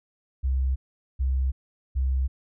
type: tone bursts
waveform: sine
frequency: 65.6 Hz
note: C2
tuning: 5 cents sharp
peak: -21 dBFS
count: 3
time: 0.43-2.28 s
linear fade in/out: 20 ms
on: 330 ms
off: 430 ms
effects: none